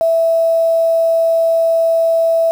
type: tone with quantisation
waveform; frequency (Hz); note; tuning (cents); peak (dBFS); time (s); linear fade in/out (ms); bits
sine; 659.3; E5; 0; -10; 0.01-2.51; 0; 6
effects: none